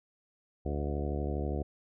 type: harmonic tone with a mistuned harmonic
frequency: 72.4 Hz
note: D2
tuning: 24 cents flat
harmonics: 1 / 2 / 3 / 4 / 5 / 6 / 7 / 8 / 9 / 10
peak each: -33 / -39 / -41 / -41 / -40 / -42 / -43 / -48 / -47 / -46 dBFS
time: 0.65-1.63 s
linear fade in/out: 10 ms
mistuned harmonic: 8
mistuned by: +29 cents
effects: none